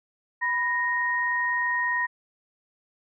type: tone pair together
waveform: sine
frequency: 987.8 / 1864.7 Hz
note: B5 / A#6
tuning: 0 / 0 cents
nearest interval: major seventh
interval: 1100 cents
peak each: -28 / -24 dBFS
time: 0.41-2.07 s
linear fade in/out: 20 ms
effects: none